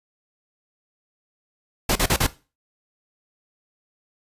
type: noise bursts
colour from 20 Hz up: pink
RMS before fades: -19 dBFS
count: 4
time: 1.89-2.267 s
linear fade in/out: 5 ms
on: 65 ms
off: 39 ms
effects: noise-tail reverb RT60 0.3 s tail -17 dB re dry + resampled to 32000 Hz